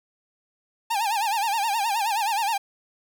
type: tone with vibrato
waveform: 45% pulse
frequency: 857 Hz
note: A5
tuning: 46 cents flat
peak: -22 dBFS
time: 0.9-2.58 s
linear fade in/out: 10 ms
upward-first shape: sine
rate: 9.5 Hz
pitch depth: 150 cents each way
effects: none